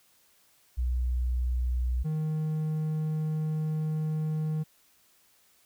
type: tone pair in turn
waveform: sine / triangle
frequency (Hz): 61.74 / 155.58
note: B1 / D#3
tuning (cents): 0 / 0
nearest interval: octave + major third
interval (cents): 1600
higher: second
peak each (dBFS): -25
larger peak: neither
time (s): 0.77-2.04 / 2.04-4.64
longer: second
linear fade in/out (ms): 20
effects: white hiss -64 dBFS RMS until 5.65 s